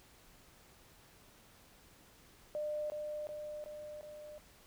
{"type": "tone with echo", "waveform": "sine", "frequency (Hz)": 601, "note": "D5", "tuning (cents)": 40, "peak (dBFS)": -35, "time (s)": [2.55, 2.9], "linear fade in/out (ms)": 0, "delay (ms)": 370, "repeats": 4, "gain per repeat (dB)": -3, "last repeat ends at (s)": 4.38, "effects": ["pink hiss -62 dBFS RMS until 4.66 s"]}